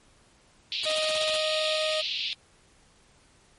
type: band-pass noise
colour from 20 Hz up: white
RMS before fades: -31 dBFS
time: 0.72-2.33 s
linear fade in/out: 0 ms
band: 2600 to 4300 Hz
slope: 48 dB/octave
type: noise bursts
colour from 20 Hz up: white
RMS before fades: -35 dBFS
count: 9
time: 0.83-1.369 s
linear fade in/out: 5 ms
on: 35 ms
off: 28 ms
type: tone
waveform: 40% pulse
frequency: 622.3 Hz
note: D#5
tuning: in tune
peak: -26 dBFS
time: 0.85-2.02 s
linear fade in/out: 20 ms
effects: pink hiss -60 dBFS RMS until 3.58 s + MP3 48 kbps